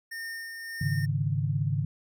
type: tone with tremolo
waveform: square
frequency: 1823 Hz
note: A#6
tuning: 39 cents flat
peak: -35 dBFS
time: 0.11-1.06 s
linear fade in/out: 10 ms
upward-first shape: sine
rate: 1.7 Hz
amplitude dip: 35%
type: chord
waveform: sine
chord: Ab suspended fourth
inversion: none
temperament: just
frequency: 103.83 / 138.43 / 155.74 Hz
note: Ab2 / Db3 / Eb3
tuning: 0 / -2 / +2 cents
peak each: -30 / -28 / -30 dBFS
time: 0.81-1.85 s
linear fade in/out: 5 ms
effects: none